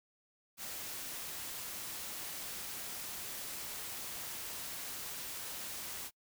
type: noise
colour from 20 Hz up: white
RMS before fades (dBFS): -43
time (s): 0.57-6.11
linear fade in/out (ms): 50
effects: noise-tail reverb RT60 0.1 s tail -26 dB re dry